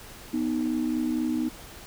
sine tone pair together, 246.9 / 311.1 Hz, B3 / D#4, 0 / 0 cents, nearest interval major third, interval 400 cents, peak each -26 dBFS, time 0.33-1.49 s, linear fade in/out 10 ms, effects tanh soft clip ceiling -18 dBFS + pink hiss -45 dBFS RMS until 1.86 s

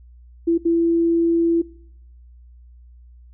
sine tone bursts at uneven times, 335.3 Hz, E4, 30 cents sharp, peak -14 dBFS, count 2, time 0.47-0.58 / 0.65-1.62 s, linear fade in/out 10 ms, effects noise-tail reverb RT60 0.7 s tail -22 dB re dry + added 60 Hz sine -43 dBFS peak until 3.33 s

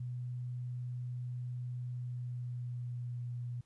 sine tone with pitch glide, 123.6 to 121.55 Hz, B2 to B2, +2 to -27 cents, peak -37 dBFS, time 0-3.61 s, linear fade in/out 5 ms, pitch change -29 cents, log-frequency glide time 1.9-3.23 s, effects pink hiss -75 dBFS RMS until 3.65 s + resampled to 24000 Hz

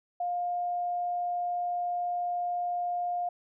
sine tone, 707 Hz, F5, 21 cents sharp, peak -28 dBFS, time 0.2-3.29 s, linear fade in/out 5 ms, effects none

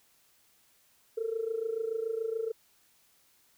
sine tone with amplitude modulation, 449.7 Hz, A4, 38 cents sharp, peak -26 dBFS, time 1.17-2.52 s, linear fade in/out 10 ms, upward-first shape sine, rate 27 Hz, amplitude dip 80%, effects tanh soft clip ceiling -22 dBFS + white hiss -66 dBFS RMS until 3.57 s

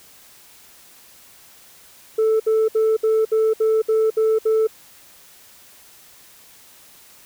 sine tone bursts, 440 Hz, A4, in tune, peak -12 dBFS, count 9, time 2.18-4.672 s, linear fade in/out 10 ms, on 220 ms, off 64 ms, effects tanh soft clip ceiling -13 dBFS + white hiss -48 dBFS RMS until 7.25 s

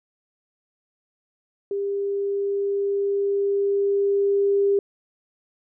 sine tone with level ramp, 399.6 Hz, G4, 33 cents sharp, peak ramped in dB -23 to -16 dBFS, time 1.71-4.79 s, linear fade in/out 2 ms, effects none

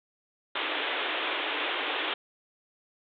white band-pass noise, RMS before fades -31 dBFS, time 0.55-2.14 s, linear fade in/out 5 ms, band 280 to 3600 Hz, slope 96 dB/octave, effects none

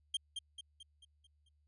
45% pulse tone with echo, 3183 Hz, G7, 26 cents sharp, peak -32 dBFS, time 0.14-0.17 s, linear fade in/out 5 ms, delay 220 ms, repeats 6, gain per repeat -6 dB, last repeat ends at 1.49 s, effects added 74 Hz sine -70 dBFS peak until 1.67 s + resampled to 24000 Hz

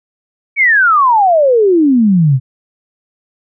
sine exponential sweep, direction down, 2300 to 123.47 Hz, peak -6 dBFS, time 0.56-2.4 s, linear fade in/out 50 ms, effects none

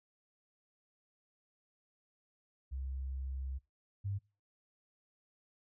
sine tone pair in turn, 66.3 / 99.34 Hz, C2 / G2, +23 / +24 cents, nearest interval perfect fifth, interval 701 cents, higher second, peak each -37 / -34 dBFS, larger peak second, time 2.71-3.59 / 4.04-4.19 s, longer first, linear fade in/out 20 ms, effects noise-tail reverb RT60 0.3 s tail -24 dB re dry

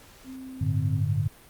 sine tone with pitch glide, 261.6 to 258.3 Hz, C4 to C4, 0 to -22 cents, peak -37 dBFS, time 0.24-1.04 s, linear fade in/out 50 ms, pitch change -22 cents, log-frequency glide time 0.43-0.89 s
sine chord, G suspended second, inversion none, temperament equal, 98 / 110 / 146.83 Hz, G2 / A2 / D3, 0 / 0 / 0 cents, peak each -27 dBFS, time 0.61-1.28 s, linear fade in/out 5 ms
effects pink hiss -52 dBFS RMS until 1.49 s + Opus 48 kbps

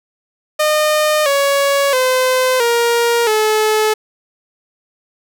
sawtooth tone with pitch steps, 610 / 559.4 / 512.9 / 470.4 / 431.3 Hz, D#5 / C#5 / C5 / A#4 / A4, -34 / +16 / -35 / +16 / -35 cents, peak -8 dBFS, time 0.59-3.94 s, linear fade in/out 10 ms, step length 670 ms, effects none

